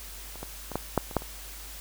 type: clicks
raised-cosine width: 1 ms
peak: -29 / -22 / -22 / -13 / -8 / -26 / -9 / -27 dBFS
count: 8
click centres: 0.357 / 0.43 / 0.717 / 0.756 / 0.977 / 1.112 / 1.167 / 1.221 s
effects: added 50 Hz sine -44 dBFS peak until 1.8 s + white hiss -44 dBFS RMS until 1.8 s

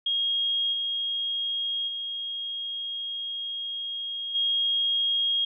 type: tone with level steps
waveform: sine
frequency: 3263 Hz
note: G#7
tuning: 31 cents flat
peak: -23 / -26 / -30 / -22 dBFS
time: 0.06-5.45 s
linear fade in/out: 5 ms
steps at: 0.72 / 1.87 / 4.34 s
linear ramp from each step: 20 ms
effects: none

